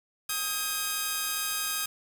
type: tone pair together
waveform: 5% pulse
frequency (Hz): 1257 / 1611.5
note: D#6 / G6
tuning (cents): +17 / +47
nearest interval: major third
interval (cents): 430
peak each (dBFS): -19 / -22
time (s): 0.29-1.86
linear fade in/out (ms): 5
effects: 7-bit